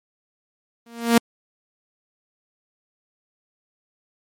sawtooth tone with exponential growth, 233.3 Hz, A#3, 2 cents sharp, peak -6 dBFS, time 0.86-1.18 s, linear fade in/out 5 ms, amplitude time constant 69 ms, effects MP3 64 kbps

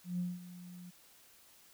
sine tone with ADSR envelope, 178.1 Hz, F3, 34 cents sharp, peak -31 dBFS, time 0.04-0.91 s, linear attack 150 ms, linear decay 200 ms, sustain -16 dB, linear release 18 ms, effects tanh soft clip ceiling -27 dBFS + white hiss -62 dBFS RMS until 1.73 s

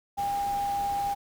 sine tone in noise, 804 Hz, G5, 44 cents sharp, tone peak -26 dBFS, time 0.17-1.15 s, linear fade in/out 20 ms, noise pink, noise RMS -42 dBFS, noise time 0.17-1.15 s, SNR +13 dB, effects none

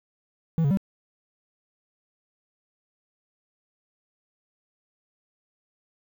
triangle tone with pitch steps, 163.6 / 140.3 / 194.8 Hz, E3 / C#3 / G3, -13 / +21 / -11 cents, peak -17 dBFS, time 0.58-0.772 s, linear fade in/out 0 ms, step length 64 ms, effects 9-bit

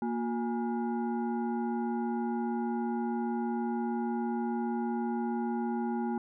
sine tone with frequency modulation, 234.3 Hz, A#3, 9 cents sharp, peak -29 dBFS, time 0.02-6.18 s, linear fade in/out 2 ms, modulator 595 Hz, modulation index 0.92, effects none

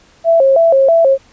sine tone with vibrato, 599 Hz, D5, 34 cents sharp, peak -6 dBFS, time 0.24-1.18 s, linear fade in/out 50 ms, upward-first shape square, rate 3.1 Hz, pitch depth 180 cents each way, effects pink hiss -48 dBFS RMS until 1.32 s + resampled to 16000 Hz

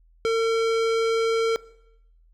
square tone with low-pass filter, 453.2 Hz, A#4, 49 cents flat, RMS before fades -22 dBFS, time 0.25-1.56 s, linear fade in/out 0 ms, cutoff 5100 Hz, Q 0.7, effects noise-tail reverb RT60 0.8 s tail -20 dB re dry + added 41 Hz sine -54 dBFS peak until 2.33 s

